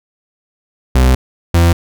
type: tone pair in turn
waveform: 40% pulse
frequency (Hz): 63.8 / 85.16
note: C2 / F2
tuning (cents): -43 / -43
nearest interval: perfect fourth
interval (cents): 500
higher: second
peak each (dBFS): -6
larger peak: neither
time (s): 0.95-1.15 / 1.54-1.73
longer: first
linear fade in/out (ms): 5
effects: none